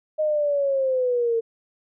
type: linear sweep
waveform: sine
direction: down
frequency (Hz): 622.3 to 451.5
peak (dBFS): -19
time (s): 0.18-1.41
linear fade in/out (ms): 20
effects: none